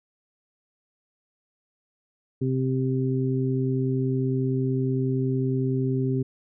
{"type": "harmonic tone", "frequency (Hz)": 130.81, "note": "C3", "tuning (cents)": 0, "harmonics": [1, 2, 3], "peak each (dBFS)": [-24, -27, -29], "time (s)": [2.41, 6.23], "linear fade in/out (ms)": 10, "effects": []}